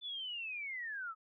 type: linear sweep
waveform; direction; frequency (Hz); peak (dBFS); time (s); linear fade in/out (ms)
sine; down; 3520 to 1256; -39; 0.01-1.15; 50
effects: none